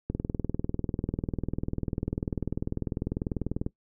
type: click train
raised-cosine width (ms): 3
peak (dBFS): -16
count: 73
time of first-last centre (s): 0.1-3.664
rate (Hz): 20.2
effects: noise-tail reverb RT60 0.1 s tail -20 dB re dry